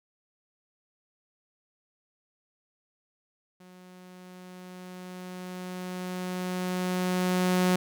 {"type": "tone with level ramp", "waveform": "sawtooth", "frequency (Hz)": 182.3, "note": "F#3", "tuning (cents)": -25, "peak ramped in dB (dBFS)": [-46, -17], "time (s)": [3.6, 7.76], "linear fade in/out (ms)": 5, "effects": []}